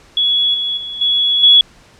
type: tone with level steps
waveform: sine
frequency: 3373 Hz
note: G#7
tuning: 26 cents sharp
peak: -11 / -16 / -23 / -11 / -4 dBFS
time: 0.17-1.61 s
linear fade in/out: 2 ms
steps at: 0.54 / 0.77 / 1.01 / 1.43 s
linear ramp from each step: 5 ms
effects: pink hiss -46 dBFS RMS until 1.99 s + low-pass 7000 Hz 12 dB/octave